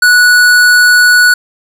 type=tone with hard clipping; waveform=sine; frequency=1472 Hz; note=F#6; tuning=9 cents flat; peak=-5 dBFS; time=0.02-1.34 s; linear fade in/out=5 ms; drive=15 dB; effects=none